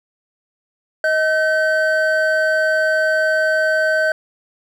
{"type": "tone pair together", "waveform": "triangle", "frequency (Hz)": [629.1, 1534], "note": ["D#5", "G6"], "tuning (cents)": [19, -38], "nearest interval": "octave + minor third", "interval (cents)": 1543, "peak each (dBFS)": -15, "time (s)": [1.04, 4.12], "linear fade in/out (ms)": 2, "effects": []}